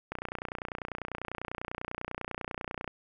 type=click train; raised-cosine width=0.5 ms; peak=-20 dBFS; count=84; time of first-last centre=0.12-2.877 s; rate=30.1 Hz; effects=none